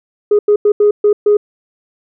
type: tone bursts at uneven times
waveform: sine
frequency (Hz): 415.3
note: G#4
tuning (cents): 0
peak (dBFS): -5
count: 6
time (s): 0.31-0.39 / 0.48-0.56 / 0.65-0.72 / 0.8-0.91 / 1.04-1.13 / 1.26-1.37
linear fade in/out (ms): 5
effects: tanh soft clip ceiling -3 dBFS